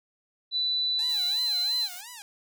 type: tone with pitch glide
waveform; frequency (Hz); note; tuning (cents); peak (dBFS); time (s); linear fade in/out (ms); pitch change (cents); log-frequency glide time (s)
sine; 3979 to 4060; B7 to B7; +12 to +47; -24; 0.51-1.89; 50; +35; 1.34-1.42
type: tone with vibrato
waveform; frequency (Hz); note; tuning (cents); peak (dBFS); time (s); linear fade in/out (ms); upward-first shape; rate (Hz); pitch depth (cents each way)
5% pulse; 839; G#5; +17; -29; 0.99-2.22; 0; sine; 2.9; 290
type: noise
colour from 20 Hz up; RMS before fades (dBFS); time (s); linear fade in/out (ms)
blue; -43; 1.09-2.01; 5
effects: none